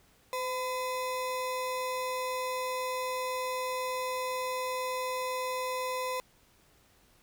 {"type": "ring-modulated tone", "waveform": "square", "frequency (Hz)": 761, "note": "F#5", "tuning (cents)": 48, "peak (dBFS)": -29, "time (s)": [0.33, 6.2], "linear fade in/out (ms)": 0, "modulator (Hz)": 249, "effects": ["pink hiss -64 dBFS RMS until 7.22 s"]}